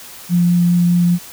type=tone with vibrato; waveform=sine; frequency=174.61 Hz; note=F3; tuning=in tune; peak=-10 dBFS; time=0.29-1.19 s; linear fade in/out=50 ms; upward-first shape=triangle; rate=4.9 Hz; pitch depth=10 cents each way; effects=white hiss -36 dBFS RMS until 1.32 s